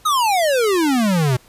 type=exponential sweep; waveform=square; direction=down; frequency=1295 to 120.8 Hz; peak=-15 dBFS; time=0.05-1.37 s; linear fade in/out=10 ms; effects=pink hiss -50 dBFS RMS until 1.48 s + resampled to 32000 Hz